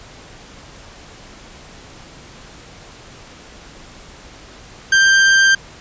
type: tone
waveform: 40% pulse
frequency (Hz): 1577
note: G6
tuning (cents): +10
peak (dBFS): -8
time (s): 4.92-5.55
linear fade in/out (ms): 5
effects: pink hiss -40 dBFS RMS until 5.8 s + resampled to 16000 Hz